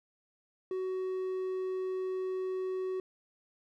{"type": "tone", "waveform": "triangle", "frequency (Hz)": 373.9, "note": "F#4", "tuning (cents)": 18, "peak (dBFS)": -30, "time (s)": [0.71, 3], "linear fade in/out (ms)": 2, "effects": []}